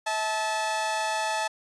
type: tone pair together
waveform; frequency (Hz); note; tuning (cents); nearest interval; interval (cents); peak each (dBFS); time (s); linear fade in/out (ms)
sawtooth; 645.8 / 870; E5 / A5; -36 / -20; perfect fourth; 516; -28 / -23; 0.06-1.48; 10
effects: resampled to 22050 Hz